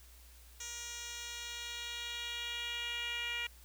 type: tone with band-pass filter sweep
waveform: 10% pulse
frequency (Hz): 475.2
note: A#4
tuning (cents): +33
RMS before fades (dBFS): -41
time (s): 0.6-3.47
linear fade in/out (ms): 5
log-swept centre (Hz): 5800 to 2600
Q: 2.6
effects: added 60 Hz sine -56 dBFS peak until 3.64 s + white hiss -61 dBFS RMS until 3.64 s